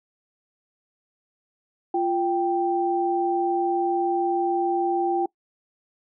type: tone pair together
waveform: sine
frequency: 347.4 / 784 Hz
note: F4 / G5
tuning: -9 / 0 cents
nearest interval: octave + major second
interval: 1409 cents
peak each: -23 / -23 dBFS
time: 1.94-5.26 s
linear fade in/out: 5 ms
effects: noise-tail reverb RT60 0.1 s tail -23 dB re dry